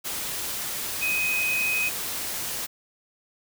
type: tone in noise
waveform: sine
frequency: 2513 Hz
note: D#7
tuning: 17 cents sharp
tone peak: -23 dBFS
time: 1.01-1.9 s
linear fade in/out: 20 ms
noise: white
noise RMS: -31 dBFS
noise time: 0.04-2.67 s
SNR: +5 dB
effects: none